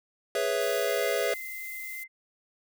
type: chord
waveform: square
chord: C# minor seventh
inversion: second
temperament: equal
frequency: 415.3 / 493.9 / 554.4 / 659.3 Hz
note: G#4 / B4 / C#5 / E5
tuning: 0 / 0 / 0 / 0 cents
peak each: -32 dBFS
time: 0.35-1.34 s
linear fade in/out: 2 ms
type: noise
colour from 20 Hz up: violet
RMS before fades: -42 dBFS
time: 0.6-2.04 s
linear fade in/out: 10 ms
type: tone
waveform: sine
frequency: 2072 Hz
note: C7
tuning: 17 cents flat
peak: -37 dBFS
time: 0.86-2.08 s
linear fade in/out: 50 ms
effects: none